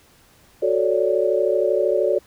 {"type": "chord", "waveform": "sine", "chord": "D major seventh", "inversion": "first", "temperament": "equal", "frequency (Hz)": [370, 440, 554.4, 587.3], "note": ["F#4", "A4", "C#5", "D5"], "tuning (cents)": [0, 0, 0, 0], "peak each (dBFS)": -22, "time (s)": [0.62, 2.19], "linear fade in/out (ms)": 10, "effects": ["pink hiss -54 dBFS RMS until 2.26 s"]}